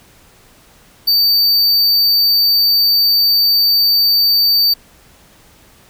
square tone, 4604 Hz, D8, 35 cents flat, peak -10 dBFS, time 1.07-4.74 s, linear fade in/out 10 ms, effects pink hiss -47 dBFS RMS until 5.89 s

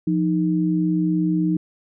sine tone pair together, 174.6 / 311.1 Hz, F3 / D#4, 0 / 0 cents, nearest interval minor seventh, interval 1000 cents, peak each -20 dBFS, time 0.07-1.57 s, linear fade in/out 5 ms, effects none

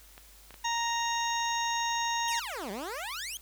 clicks, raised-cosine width 0.3 ms, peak -31 dBFS, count 3, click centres 0.179 / 0.507 / 0.542 s
harmonic tone, 932.3 Hz, A#5, in tune, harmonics 1 / 2 / 3 / 4 / 6 / 7, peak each -30 / -36 / -39 / -37 / -41 / -38 dBFS, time 0.64-2.4 s, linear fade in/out 10 ms
15% pulse exponential two-way sweep, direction down then up, 3322 to 184.7 to 3322 Hz, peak -29 dBFS, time 2.28-3.37 s, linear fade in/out 0 ms, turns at 2.71 s
effects added 50 Hz sine -56 dBFS peak until 3.41 s + white hiss -56 dBFS RMS until 3.41 s

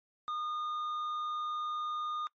sine tone with hard clipping, 1222 Hz, D#6, 32 cents flat, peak -35 dBFS, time 0.28-2.27 s, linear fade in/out 0 ms, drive 5 dB, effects noise-tail reverb RT60 0.1 s tail -22 dB re dry + MP3 32 kbps

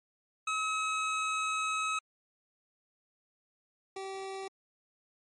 25% pulse tone pair in turn, 1281 / 386.2 Hz, E6 / G4, -50 / -26 cents, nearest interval octave + major sixth, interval 2076 cents, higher first, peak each -26 / -34 dBFS, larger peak first, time 0.47-1.99 / 3.96-4.48 s, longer first, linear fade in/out 5 ms, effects low-pass 10000 Hz 12 dB/octave + MP3 48 kbps

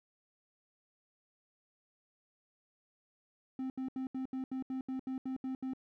triangle tone bursts, 261.6 Hz, C4, in tune, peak -33 dBFS, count 12, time 3.59-5.735 s, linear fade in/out 2 ms, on 110 ms, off 75 ms, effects none

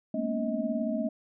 sine tone cluster, 208.7 / 228.2 / 245.7 / 280 / 632 Hz, G#3 / A#3 / B3 / C#4 / D#5, +9 / -37 / -9 / +18 / +27 cents, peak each -37 / -31 / -35 / -35 / -33 dBFS, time 0.14-1.09 s, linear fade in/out 5 ms, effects none

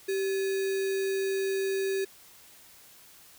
sine tone with sample-and-hold, 387.5 Hz, G4, 20 cents flat, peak -26 dBFS, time 0.08-2.05 s, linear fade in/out 10 ms, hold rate 2100 Hz, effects white hiss -54 dBFS RMS until 3.38 s

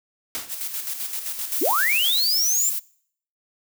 white noise with exponential decay, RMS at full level -26 dBFS, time 0.35-0.64 s, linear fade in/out 0 ms, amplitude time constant 63 ms
blue noise with tremolo, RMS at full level -28 dBFS, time 0.48-2.23 s, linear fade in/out 50 ms, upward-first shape square, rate 7.7 Hz, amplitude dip 50%
violet noise, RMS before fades -26 dBFS, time 1.51-2.8 s, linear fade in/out 20 ms
sine linear sweep, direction up, 235.2 to 7459 Hz, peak -19 dBFS, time 1.61-2.7 s, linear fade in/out 10 ms
effects noise-tail reverb RT60 0.6 s tail -23 dB re dry

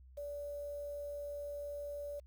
sine tone with quantisation, 577 Hz, D5, 31 cents flat, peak -40 dBFS, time 0.17-2.2 s, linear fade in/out 10 ms, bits 10, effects added 64 Hz sine -55 dBFS peak until 2.26 s

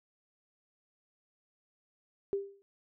sine tone with exponential decay, 397 Hz, G4, 22 cents sharp, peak -26 dBFS, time 2.33-2.62 s, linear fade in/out 0 ms, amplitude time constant 63 ms, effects none

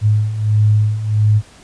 sine beating tone pair, 105.2 / 106.7 Hz, G#2 / G#2, +23 / +47 cents, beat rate 1.5 Hz, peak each -17 / -12 dBFS, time 0.01-1.42 s, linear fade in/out 50 ms, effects pink hiss -44 dBFS RMS until 1.63 s + resampled to 22050 Hz

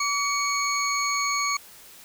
sine tone cluster, 1143 / 2243 / 4349 / 6630 Hz, D6 / C#7 / C#8 / G#8, -47 / +20 / -34 / -4 cents, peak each -26 / -28 / -31 / -30 dBFS, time 0-1.57 s, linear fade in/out 5 ms, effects white hiss -48 dBFS RMS until 2.04 s

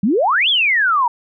sine exponential two-way sweep, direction up then down, 181.3 to 3520 to 915 Hz, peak -12 dBFS, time 0.03-1.08 s, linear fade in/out 5 ms, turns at 0.49 s, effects none

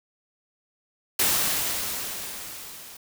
white noise with level ramp, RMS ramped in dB -21 to -44 dBFS, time 1.19-2.97 s, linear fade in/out 5 ms, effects none

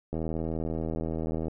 click train, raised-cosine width 2 ms, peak -19 dBFS, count 110, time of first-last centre 0.13-1.482 s, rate 80.6 Hz, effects none

